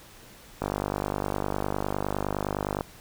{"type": "click train", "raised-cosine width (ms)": 1, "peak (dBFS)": -13, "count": 110, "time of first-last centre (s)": [0.62, 2.809], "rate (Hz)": 49.8, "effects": ["pink hiss -50 dBFS RMS until 3 s"]}